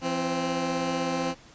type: tone pair together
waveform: 15% pulse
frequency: 169.4 / 262 Hz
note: E3 / C4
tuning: +48 / +2 cents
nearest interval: minor sixth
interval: 754 cents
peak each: -25 / -21 dBFS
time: 0.01-1.35 s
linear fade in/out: 50 ms
effects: pink hiss -52 dBFS RMS until 1.54 s + resampled to 16000 Hz